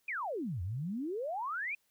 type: exponential two-way sweep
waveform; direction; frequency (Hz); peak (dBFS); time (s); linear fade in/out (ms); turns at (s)
sine; down then up; 2536 to 83 to 2536; -34; 0.08-1.75; 5; 0.62
effects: white hiss -75 dBFS RMS until 1.9 s